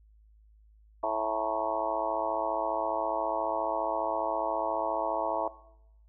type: harmonic tone with a mistuned harmonic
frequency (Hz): 110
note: A2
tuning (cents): 0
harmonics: 3 / 4 / 5 / 6 / 7 / 8 / 9 / 10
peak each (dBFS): -41 / -41 / -37 / -30 / -39 / -34 / -34 / -37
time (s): 1.03-5.48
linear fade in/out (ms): 5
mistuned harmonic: 9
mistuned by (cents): -63
effects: noise-tail reverb RT60 0.8 s tail -18 dB re dry + added 53 Hz sine -56 dBFS peak until 6.08 s